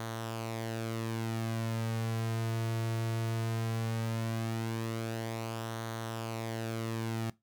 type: tone with flanger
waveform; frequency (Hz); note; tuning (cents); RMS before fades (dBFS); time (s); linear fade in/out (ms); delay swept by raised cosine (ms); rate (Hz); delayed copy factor
sawtooth; 113.3; A#2; -49; -35; 0-7.3; 0; 0.39 to 3.89; 0.17; -0.5
effects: noise-tail reverb RT60 0.2 s tail -20 dB re dry